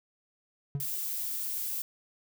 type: tone with exponential decay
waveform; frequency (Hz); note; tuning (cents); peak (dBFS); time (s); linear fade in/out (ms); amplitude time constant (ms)
triangle; 141.2; C#3; +32; -24; 0.75-0.89; 0; 30
type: noise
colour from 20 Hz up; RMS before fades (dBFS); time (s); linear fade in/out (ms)
violet; -34; 0.8-1.82; 2
effects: none